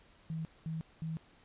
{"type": "tone bursts", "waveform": "sine", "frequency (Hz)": 160.8, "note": "E3", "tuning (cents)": -43, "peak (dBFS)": -35, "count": 3, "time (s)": [0.3, 1.17], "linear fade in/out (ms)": 0, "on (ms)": 150, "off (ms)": 210, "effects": ["pink hiss -63 dBFS RMS until 1.44 s", "resampled to 8000 Hz"]}